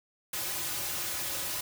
white noise with comb filter, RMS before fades -34 dBFS, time 0.33-1.61 s, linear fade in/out 5 ms, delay 4.4 ms, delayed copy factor -0.9, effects none

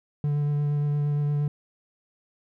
triangle tone with vibrato, 146.2 Hz, D3, 7 cents flat, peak -20 dBFS, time 0.24-1.48 s, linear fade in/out 2 ms, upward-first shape triangle, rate 8.6 Hz, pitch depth 15 cents each way, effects none

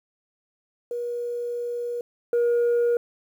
sine tone pair in turn, 479.8 / 475.7 Hz, A#4 / A#4, +50 / +35 cents, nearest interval unison, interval 15 cents, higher first, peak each -26 / -16 dBFS, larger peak second, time 0.91-2.01 / 2.33-2.97 s, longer first, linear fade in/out 2 ms, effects tanh soft clip ceiling -17 dBFS + 9-bit

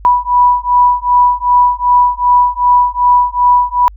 sine beating tone pair, 981 / 983.6 Hz, B5 / B5, -12 / -7 cents, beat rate 2.6 Hz, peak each -10 dBFS, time 0.05-3.88 s, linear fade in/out 0 ms, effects added 50 Hz sine -31 dBFS peak until 3.96 s

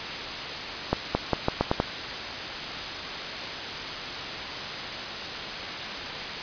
accelerating click train, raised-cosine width 1 ms, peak -7 dBFS, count 7, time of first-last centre 0.93-1.801 s, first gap 220 ms, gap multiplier 0.83, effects white hiss -32 dBFS RMS until 6.42 s + resampled to 11025 Hz

